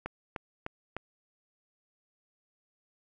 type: click train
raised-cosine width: 0.5 ms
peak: -20 dBFS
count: 4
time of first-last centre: 0.06-0.966 s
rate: 3.31 Hz
effects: none